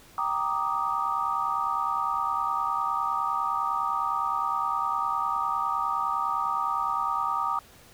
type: chord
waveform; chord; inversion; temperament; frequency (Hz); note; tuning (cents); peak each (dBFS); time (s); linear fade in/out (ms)
sine; Eb major seventh; first; equal; 784 / 932.3 / 1174.7 / 1244.5; G5 / Bb5 / D6 / Eb6; 0 / 0 / 0 / 0; -34 / -31 / -29 / -29; 0.18-7.59; 2
effects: pink hiss -53 dBFS RMS until 7.93 s